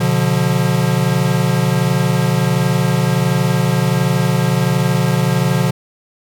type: tone cluster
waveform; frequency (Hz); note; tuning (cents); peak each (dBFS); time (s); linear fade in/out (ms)
square; 124.4 / 145.8 / 177.7; B2 / D3 / F3; +13 / -12 / +30; -18; 0-5.71; 10
effects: none